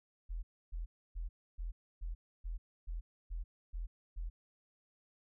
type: tone bursts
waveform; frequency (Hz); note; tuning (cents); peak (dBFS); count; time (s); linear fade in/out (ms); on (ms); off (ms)
sine; 41.68; E1; +20; -37; 10; 0.29-4.3; 20; 140; 290
effects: none